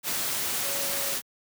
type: tone in noise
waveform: sine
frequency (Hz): 557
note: C#5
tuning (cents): +8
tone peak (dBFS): -38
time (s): 0.63-1.17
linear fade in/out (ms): 50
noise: white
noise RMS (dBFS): -29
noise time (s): 0.03-1.22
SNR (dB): -12
effects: high-pass 100 Hz 12 dB/octave